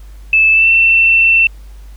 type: tone with pitch glide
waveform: sine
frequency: 2624 to 2687 Hz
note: E7 to E7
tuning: -9 to +33 cents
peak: -6 dBFS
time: 0.33-1.47 s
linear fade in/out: 2 ms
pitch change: +42 cents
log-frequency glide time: 0.52-0.69 s
effects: added 50 Hz sine -31 dBFS peak until 1.96 s + pink hiss -49 dBFS RMS until 1.96 s